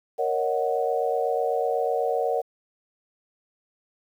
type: chord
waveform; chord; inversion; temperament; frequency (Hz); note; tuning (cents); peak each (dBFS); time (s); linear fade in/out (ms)
sine; D# minor seventh; second; equal; 466.2 / 554.4 / 622.3 / 740; A#4 / C#5 / D#5 / F#5; 0 / 0 / 0 / 0; -26 / -28 / -30 / -27; 0.18-2.42; 20
effects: 9-bit